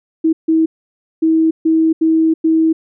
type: tone bursts at uneven times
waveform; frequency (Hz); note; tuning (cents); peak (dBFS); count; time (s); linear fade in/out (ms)
sine; 321.5; E4; -43; -9; 6; 0.24-0.33 / 0.48-0.66 / 1.22-1.51 / 1.65-1.93 / 2.01-2.34 / 2.44-2.73; 10
effects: none